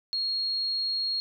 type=tone; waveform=sine; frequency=4282 Hz; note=C8; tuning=39 cents sharp; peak=-26 dBFS; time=0.13-1.2 s; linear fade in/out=0 ms; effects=none